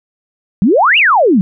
sine exponential two-way sweep, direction up then down, 173.4 to 2942 to 173.4 Hz, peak -6 dBFS, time 0.62-1.41 s, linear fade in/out 0 ms, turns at 0.98 s, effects none

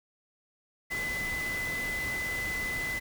sine tone in noise, 2014 Hz, B6, 33 cents sharp, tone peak -31 dBFS, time 0.9-3 s, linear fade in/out 20 ms, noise pink, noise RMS -39 dBFS, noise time 0.9-3 s, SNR +5 dB, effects none

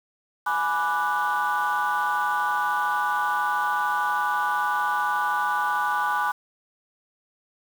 sine chord, G# half-diminished seventh, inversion none, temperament equal with one note detuned, 836.4 / 987.8 / 1174.7 / 1480 Hz, G#5 / B5 / D6 / F#6, +12 / 0 / 0 / 0 cents, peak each -26 dBFS, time 0.46-6.32 s, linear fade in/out 10 ms, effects tanh soft clip ceiling -16 dBFS + 7-bit

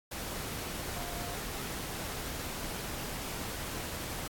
sine tone in noise, 701 Hz, F5, 6 cents sharp, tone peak -45 dBFS, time 0.96-1.36 s, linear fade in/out 10 ms, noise pink, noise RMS -39 dBFS, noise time 0.11-4.28 s, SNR -9 dB, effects AAC 64 kbps

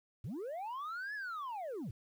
sine linear two-way sweep, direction up then down, 87.3 to 1741 to 87.3 Hz, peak -36 dBFS, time 0.24-1.91 s, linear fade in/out 5 ms, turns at 1.14 s, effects tanh soft clip ceiling -38 dBFS + 11-bit

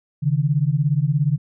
sine beating tone pair, 137.8 / 154.8 Hz, C#3 / D#3, -10 / -9 cents, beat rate 17 Hz, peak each -19 dBFS, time 0.22-1.38 s, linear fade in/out 20 ms, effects none

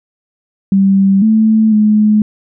sine tone with pitch steps, 194.8 / 219.2 / 212.5 Hz, G3 / A3 / G#3, -11 / -6 / +40 cents, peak -6 dBFS, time 0.72-2.22 s, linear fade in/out 2 ms, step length 500 ms, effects none

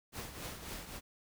pink noise with tremolo, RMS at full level -42 dBFS, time 0.12-1.01 s, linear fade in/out 50 ms, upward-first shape triangle, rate 3.7 Hz, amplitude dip 65%, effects none

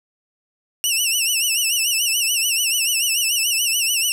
15% pulse tone with vibrato, 2794 Hz, F7, in tune, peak -10 dBFS, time 0.84-4.12 s, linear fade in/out 0 ms, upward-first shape sine, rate 6.9 Hz, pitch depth 120 cents each way, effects none

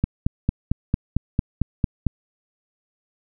click train, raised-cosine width 5 ms, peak -6 dBFS, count 10, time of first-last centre 0.04-2.067 s, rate 4.44 Hz, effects none

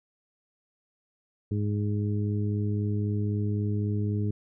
harmonic tone, 103.83 Hz, G#2, in tune, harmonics 1 / 2 / 3 / 4, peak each -26 / -32 / -36 / -38 dBFS, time 1.51-4.31 s, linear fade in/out 5 ms, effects none

